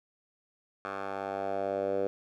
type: tone with band-pass filter sweep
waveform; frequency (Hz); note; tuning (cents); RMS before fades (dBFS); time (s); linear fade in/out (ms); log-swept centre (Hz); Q
10% pulse; 98; G2; 0; -33; 0.85-2.07; 0; 1100 to 490; 3.3
effects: none